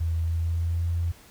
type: tone with pitch glide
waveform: sine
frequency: 82.41 to 85.12 Hz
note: E2 to F2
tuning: 0 to -44 cents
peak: -23 dBFS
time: 0-1.12 s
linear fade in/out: 10 ms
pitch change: +56 cents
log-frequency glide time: 0.24-0.87 s
effects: pink hiss -52 dBFS RMS until 1.3 s